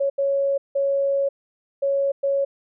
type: tone bursts at uneven times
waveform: sine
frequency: 554.4 Hz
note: C#5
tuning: in tune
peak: -18 dBFS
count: 5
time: 0-0.1 / 0.18-0.58 / 0.75-1.29 / 1.82-2.12 / 2.23-2.45 s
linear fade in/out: 10 ms
effects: none